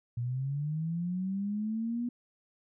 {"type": "linear sweep", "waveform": "sine", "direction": "up", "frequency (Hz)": [117, 243.7], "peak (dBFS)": -30, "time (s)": [0.17, 2.09], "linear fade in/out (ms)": 5, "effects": []}